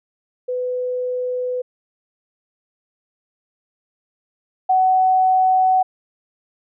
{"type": "tone pair in turn", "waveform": "sine", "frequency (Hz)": [500, 749.2], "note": ["B4", "F#5"], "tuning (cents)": [21, 21], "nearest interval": "perfect fifth", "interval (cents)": 700, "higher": "second", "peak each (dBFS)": [-20, -12], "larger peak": "second", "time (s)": [[0.48, 1.62], [4.69, 5.83]], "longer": "neither", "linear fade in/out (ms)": 10, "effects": []}